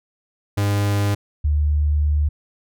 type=tone pair in turn; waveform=45% pulse / sine; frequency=101.6 / 74.28 Hz; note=G#2 / D2; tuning=-38 / +20 cents; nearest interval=perfect fourth; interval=542 cents; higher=first; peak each=-17 / -15 dBFS; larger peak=second; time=0.57-1.15 / 1.44-2.29 s; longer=second; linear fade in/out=10 ms; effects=none